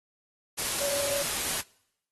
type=tone in noise; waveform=sine; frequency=566 Hz; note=C#5; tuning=36 cents sharp; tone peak=-30 dBFS; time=0.8-1.23 s; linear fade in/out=20 ms; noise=white; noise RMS=-30 dBFS; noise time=0.57-1.62 s; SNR=-3 dB; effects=noise-tail reverb RT60 0.8 s tail -25 dB re dry + AAC 32 kbps